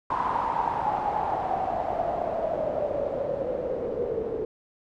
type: noise with low-pass filter sweep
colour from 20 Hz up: white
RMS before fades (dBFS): -28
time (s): 0.1-4.45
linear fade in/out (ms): 5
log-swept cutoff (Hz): 1000 to 440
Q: 9.1
effects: none